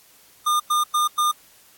square tone bursts, 1210 Hz, D#6, 49 cents flat, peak -18 dBFS, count 4, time 0.46-1.317 s, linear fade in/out 10 ms, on 140 ms, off 99 ms, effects white hiss -53 dBFS RMS until 1.77 s + AAC 64 kbps

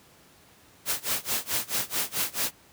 white noise with tremolo, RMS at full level -26 dBFS, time 0.85-2.52 s, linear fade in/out 50 ms, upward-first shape sine, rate 4.6 Hz, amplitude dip 95%, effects pink hiss -56 dBFS RMS until 2.72 s + high-pass 80 Hz 12 dB/octave

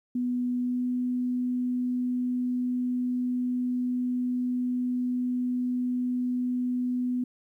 sine tone with pitch glide, 246.9 to 248.8 Hz, B3 to B3, 0 to +13 cents, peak -25 dBFS, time 0.15-7.24 s, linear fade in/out 5 ms, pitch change +13 cents, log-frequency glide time 0.58-0.85 s, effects 11-bit

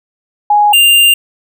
sine / square tone pair in turn, 831 / 2794 Hz, G#5 / F7, +1 / 0 cents, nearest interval octave + major sixth, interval 2099 cents, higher second, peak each -5 dBFS, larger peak neither, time 0.5-0.73 / 0.73-1.14 s, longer second, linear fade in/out 5 ms, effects none

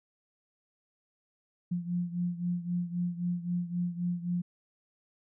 sine beating tone pair, 174.61 / 178.41 Hz, F3 / F3, 0 / +37 cents, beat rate 3.8 Hz, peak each -31 / -35 dBFS, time 1.71-4.42 s, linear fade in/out 10 ms, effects none

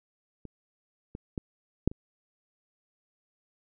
clicks, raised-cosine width 3 ms, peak -29 / -25 / -19 / -9 / -28 dBFS, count 5, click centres 0.453 / 1.151 / 1.378 / 1.876 / 1.915 s, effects none

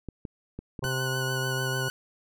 clicks, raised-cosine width 3 ms, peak -23 dBFS, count 5, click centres 0.087 / 0.252 / 0.59 / 0.792 / 0.85 s
harmonic tone, 130.81 Hz, C3, in tune, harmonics 1 / 2 / 3 / 4 / 5 / 6 / 7 / 8, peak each -30 / -44 / -35 / -38 / -47 / -45 / -43 / -41 dBFS, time 0.82-1.89 s, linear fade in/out 10 ms
sawtooth tone with vibrato, 1480 Hz, F#6, in tune, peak -27 dBFS, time 0.84-1.9 s, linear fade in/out 0 ms, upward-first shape sine, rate 6.7 Hz, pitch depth 26 cents each way
effects none

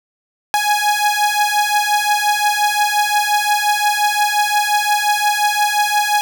sawtooth beating tone pair, 830 / 835.7 Hz, G#5 / G#5, -1 / +11 cents, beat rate 5.7 Hz, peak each -13 dBFS, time 0.54-6.21 s, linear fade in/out 0 ms, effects none

